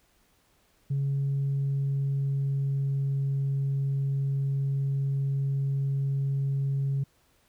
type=tone with pitch glide; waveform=sine; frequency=138.59 to 137.55 Hz; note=C#3 to C#3; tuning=0 to -13 cents; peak=-23 dBFS; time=0.9-7.04 s; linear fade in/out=10 ms; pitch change=-13 cents; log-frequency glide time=1.09-3.28 s; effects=tanh soft clip ceiling -22 dBFS + pink hiss -66 dBFS RMS until 7.48 s